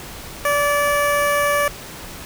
15% pulse tone with notch filter, 579 Hz, D5, 25 cents flat, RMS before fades -18 dBFS, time 0.45-1.68 s, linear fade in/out 2 ms, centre 4300 Hz, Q 0.86, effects pink hiss -35 dBFS RMS until 2.25 s

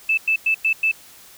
sine tone bursts, 2631 Hz, E7, 4 cents flat, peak -15 dBFS, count 5, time 0.09-0.915 s, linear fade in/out 5 ms, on 85 ms, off 100 ms, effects white hiss -46 dBFS RMS until 1.37 s

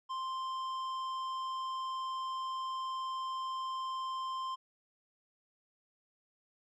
triangle tone with tanh clipping, 1046.5 Hz, C6, in tune, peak -37 dBFS, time 0.09-4.56 s, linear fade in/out 20 ms, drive 14 dB, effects none

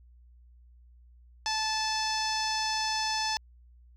sawtooth tone with low-pass filter, 873 Hz, A5, 14 cents flat, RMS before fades -30 dBFS, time 1.46-3.37 s, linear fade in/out 0 ms, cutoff 5500 Hz, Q 5.7, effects added 60 Hz sine -53 dBFS peak until 3.96 s

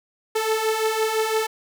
sawtooth beating tone pair, 435.3 / 441.2 Hz, A4 / A4, -19 / +5 cents, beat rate 5.9 Hz, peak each -22 / -18 dBFS, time 0.35-1.47 s, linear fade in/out 10 ms, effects none

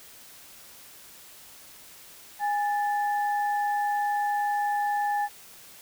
sine tone pair together, 823.5 / 1752 Hz, G#5 / A6, -15 / -8 cents, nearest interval octave + minor second, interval 1307 cents, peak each -24 / -34 dBFS, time 2.39-5.29 s, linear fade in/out 50 ms, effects white hiss -49 dBFS RMS until 5.81 s

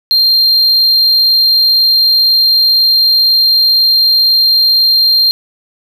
triangle tone, 4186 Hz, C8, in tune, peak -5 dBFS, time 0.11-5.31 s, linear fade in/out 0 ms, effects none

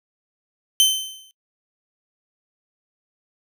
sawtooth tone with exponential decay, 3081 Hz, G7, 31 cents flat, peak -7 dBFS, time 0.8-1.31 s, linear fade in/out 0 ms, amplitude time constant 110 ms, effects noise-tail reverb RT60 0.1 s tail -24 dB re dry

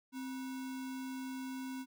sine tone with sample-and-hold, 261.6 Hz, C4, in tune, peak -39 dBFS, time 0.12-1.86 s, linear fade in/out 50 ms, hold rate 1225 Hz, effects none

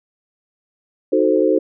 sine chord, D# diminished seventh, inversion none, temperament equal, 311.1 / 370 / 440 / 523.3 Hz, D#4 / F#4 / A4 / C5, 0 / 0 / 0 / 0 cents, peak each -18 dBFS, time 1.12-1.59 s, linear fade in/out 10 ms, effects none

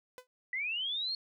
sawtooth tone with exponential decay, 503 Hz, B4, 32 cents sharp, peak -38 dBFS, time 0.18-0.27 s, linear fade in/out 0 ms, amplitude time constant 19 ms
sine linear sweep, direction up, 1948 to 4351 Hz, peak -32 dBFS, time 0.53-1.15 s, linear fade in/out 2 ms
effects none

